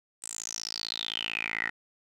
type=tone with band-pass filter sweep; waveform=10% pulse; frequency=55.7 Hz; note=A1; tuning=22 cents sharp; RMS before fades=-35 dBFS; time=0.22-1.7 s; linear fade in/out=10 ms; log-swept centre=8400 to 1800 Hz; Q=9.5; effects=none